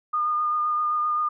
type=tone with vibrato; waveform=sine; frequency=1218 Hz; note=D#6; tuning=37 cents flat; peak=-21 dBFS; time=0.13-1.29 s; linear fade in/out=10 ms; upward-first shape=triangle; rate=7.7 Hz; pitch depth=19 cents each way; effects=none